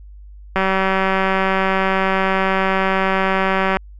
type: click train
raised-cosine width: 0.5 ms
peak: -3 dBFS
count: 614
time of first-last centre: 0.56-3.769 s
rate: 191 Hz
effects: added 50 Hz sine -36 dBFS peak until 3.99 s